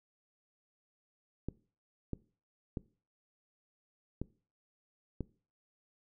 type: clicks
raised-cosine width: 3 ms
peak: -23 dBFS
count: 5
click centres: 1.486 / 2.133 / 2.772 / 4.216 / 5.207 s
effects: noise-tail reverb RT60 0.4 s tail -21 dB re dry